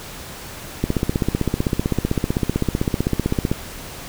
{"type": "click train", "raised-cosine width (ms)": 3, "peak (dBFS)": -5, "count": 43, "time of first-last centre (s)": [0.84, 3.515], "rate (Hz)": 15.7, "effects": ["pink hiss -35 dBFS RMS until 4.08 s"]}